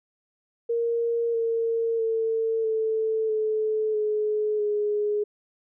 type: tone with pitch steps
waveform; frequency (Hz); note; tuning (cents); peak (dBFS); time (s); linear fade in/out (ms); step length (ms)
sine; 466.2 / 457.7 / 449.3 / 441.1 / 433 / 425 / 417.3; A#4 / A#4 / A4 / A4 / A4 / G#4 / G#4; 0 / -32 / +36 / +4 / -28 / +40 / +8; -22; 0.69-5.24; 10; 650
effects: none